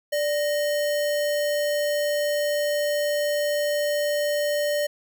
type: tone with sample-and-hold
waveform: sine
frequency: 587 Hz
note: D5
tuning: 1 cent flat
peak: -21 dBFS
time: 0.12-4.87 s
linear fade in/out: 10 ms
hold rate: 2450 Hz
effects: none